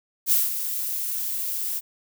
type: noise with ADSR envelope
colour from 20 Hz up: violet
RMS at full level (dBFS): -18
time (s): 0.26-1.81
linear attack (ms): 58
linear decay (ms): 180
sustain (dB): -10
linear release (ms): 36
effects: none